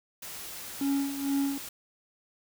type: noise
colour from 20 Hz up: white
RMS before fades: -41 dBFS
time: 0.22-1.69 s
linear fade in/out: 5 ms
type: tone with tremolo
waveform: triangle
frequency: 277.9 Hz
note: C#4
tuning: 4 cents sharp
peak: -22 dBFS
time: 0.81-1.58 s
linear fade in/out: 2 ms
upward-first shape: sine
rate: 2.2 Hz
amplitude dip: 70%
effects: none